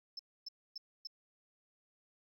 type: tone bursts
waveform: triangle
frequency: 5274 Hz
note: E8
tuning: in tune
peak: -38 dBFS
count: 4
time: 0.17-1.072 s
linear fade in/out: 5 ms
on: 23 ms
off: 270 ms
effects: tanh soft clip ceiling -39 dBFS